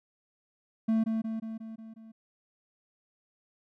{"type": "tone with echo", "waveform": "triangle", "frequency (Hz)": 222.7, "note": "A3", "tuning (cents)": 21, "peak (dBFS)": -21, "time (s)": [0.88, 1.04], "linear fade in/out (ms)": 10, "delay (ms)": 180, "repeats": 6, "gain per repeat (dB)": -4, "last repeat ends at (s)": 2.12, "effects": []}